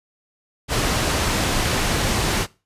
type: low-pass noise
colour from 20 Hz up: pink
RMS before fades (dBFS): -21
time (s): 0.68-2.47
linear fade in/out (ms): 50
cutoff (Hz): 8800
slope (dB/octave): 12
effects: noise-tail reverb RT60 0.3 s tail -21 dB re dry + resampled to 32000 Hz